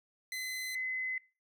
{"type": "tone pair in turn", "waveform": ["sawtooth", "sine"], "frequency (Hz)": [2035, 2035], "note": ["C7", "C7"], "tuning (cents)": [-49, -49], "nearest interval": "unison", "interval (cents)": 0, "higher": "neither", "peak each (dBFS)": [-33, -33], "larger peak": "neither", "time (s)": [[0.32, 0.75], [0.75, 1.18]], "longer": "neither", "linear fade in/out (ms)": 2, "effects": ["noise-tail reverb RT60 0.3 s tail -19 dB re dry"]}